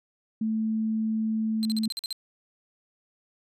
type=tone; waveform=sine; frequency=220 Hz; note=A3; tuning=in tune; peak=-24 dBFS; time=0.41-1.88 s; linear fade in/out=5 ms
type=tone bursts; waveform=40% pulse; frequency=4113 Hz; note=C8; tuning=30 cents flat; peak=-28 dBFS; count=8; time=1.63-2.127 s; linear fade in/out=0 ms; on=21 ms; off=47 ms
effects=resampled to 32000 Hz